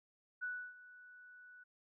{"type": "tone with ADSR envelope", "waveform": "sine", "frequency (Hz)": 1480, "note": "F#6", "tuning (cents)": 0, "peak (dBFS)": -37, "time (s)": [0.41, 1.64], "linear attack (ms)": 24, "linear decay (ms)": 300, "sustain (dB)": -18, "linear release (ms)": 12, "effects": []}